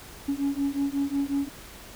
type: beating tone pair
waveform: sine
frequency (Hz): 277.2 / 282.7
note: C#4 / C#4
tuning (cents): 0 / +34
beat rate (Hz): 5.5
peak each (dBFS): -26 / -26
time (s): 0.28-1.49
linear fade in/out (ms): 10
effects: tanh soft clip ceiling -20 dBFS + pink hiss -45 dBFS RMS until 1.95 s